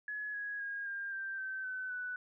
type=tone with pitch steps; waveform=sine; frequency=1694 / 1663 / 1632.5 / 1602.6 / 1573.3 / 1544.5 / 1516.2 / 1488.4 Hz; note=G#6 / G#6 / G#6 / G6 / G6 / G6 / F#6 / F#6; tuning=+34 / +2 / -30 / +38 / +6 / -26 / +42 / +10 cents; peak=-37 dBFS; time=0.08-2.16 s; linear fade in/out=2 ms; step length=260 ms; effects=none